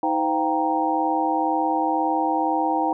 sine tone cluster, 317.5 / 513 / 702 / 784 / 933 Hz, D#4 / C5 / F5 / G5 / A#5, +35 / -34 / +9 / 0 / +1 cents, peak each -25 / -30 / -29 / -23 / -25 dBFS, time 0.03-2.93 s, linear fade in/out 2 ms, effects none

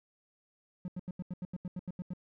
triangle tone bursts, 179.9 Hz, F#3, 48 cents flat, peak -33 dBFS, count 12, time 0.85-2.135 s, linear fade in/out 2 ms, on 31 ms, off 83 ms, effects none

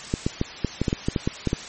clicks, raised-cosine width 3 ms, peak -8 dBFS, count 12, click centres 0.139 / 0.265 / 0.414 / 0.647 / 0.816 / 0.882 / 0.929 / 1.085 / 1.162 / 1.275 / 1.473 / 1.531 s, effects white hiss -37 dBFS RMS until 1.68 s + MP3 32 kbps

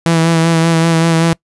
sawtooth tone with vibrato, 164.81 Hz, E3, in tune, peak -5 dBFS, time 0.06-1.33 s, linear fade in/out 0 ms, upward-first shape sine, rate 5.2 Hz, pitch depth 26 cents each way, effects noise-tail reverb RT60 0.1 s tail -24 dB re dry + resampled to 24000 Hz

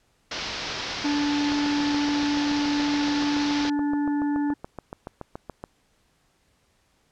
white low-pass noise, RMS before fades -32 dBFS, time 0.31-3.7 s, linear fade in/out 5 ms, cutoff 5500 Hz, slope 48 dB/octave
harmonic tone, 290.6 Hz, D4, 18 cents flat, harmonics 1 / 3 / 5 / 6, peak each -22 / -34 / -45 / -42 dBFS, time 1.04-4.54 s, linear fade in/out 10 ms
click train, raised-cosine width 1 ms, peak -20 dBFS, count 30, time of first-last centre 1.52-5.639 s, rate 7.04 Hz
effects pink hiss -66 dBFS RMS until 7.11 s + low-pass 10000 Hz 12 dB/octave

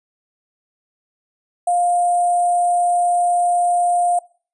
sine tone with sample-and-hold, 704 Hz, F5, 14 cents sharp, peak -14 dBFS, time 1.67-4.19 s, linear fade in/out 5 ms, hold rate 8820 Hz, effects noise-tail reverb RT60 0.4 s tail -21 dB re dry + resampled to 24000 Hz

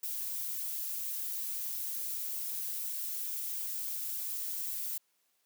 violet noise with flanger, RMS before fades -37 dBFS, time 0.03-4.98 s, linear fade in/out 5 ms, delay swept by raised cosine 1.8 to 6.7 ms, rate 1.7 Hz, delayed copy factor +0.5, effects white hiss -75 dBFS RMS until 5.45 s + high-pass 200 Hz 12 dB/octave

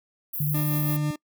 white high-pass noise, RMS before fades -31 dBFS, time 0.33-0.97 s, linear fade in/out 10 ms, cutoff 11000 Hz, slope 96 dB/octave
sine tone, 149.1 Hz, D3, 27 cents sharp, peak -23 dBFS, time 0.4-1.11 s, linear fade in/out 5 ms
40% pulse tone with tremolo, 300 Hz, D4, 37 cents sharp, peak -28 dBFS, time 0.54-1.16 s, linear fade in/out 5 ms, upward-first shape sine, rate 6 Hz, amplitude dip 35%
effects noise-tail reverb RT60 0.1 s tail -24 dB re dry

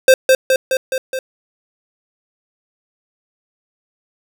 square tone with echo, 523.3 Hz, C5, in tune, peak -5 dBFS, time 0.08-0.14 s, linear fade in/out 2 ms, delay 210 ms, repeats 5, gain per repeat -3 dB, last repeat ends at 1.19 s, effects none

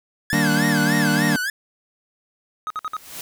45% pulse tone with vibrato, 1661.2 Hz, G#6, in tune, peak -22 dBFS, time 0.3-1.5 s, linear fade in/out 2 ms, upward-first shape sine, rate 3.4 Hz, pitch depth 210 cents each way
square chord, Eb major seventh, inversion none, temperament equal, 155.56 / 196 / 233.1 / 293.7 Hz, Eb3 / G3 / Bb3 / D4, 0 / 0 / 0 / 0 cents, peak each -24 dBFS, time 0.33-1.36 s, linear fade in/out 0 ms
triangle tone bursts, 1262 Hz, D#6, 24 cents sharp, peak -22 dBFS, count 4, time 2.67-2.967 s, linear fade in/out 0 ms, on 33 ms, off 55 ms
white noise with exponential growth, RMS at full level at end -31 dBFS, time 2.7-3.21 s, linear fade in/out 1 ms, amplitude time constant 110 ms
effects none

